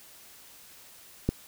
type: click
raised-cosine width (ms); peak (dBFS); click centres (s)
3; -11; 1.29
effects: white hiss -52 dBFS RMS until 1.47 s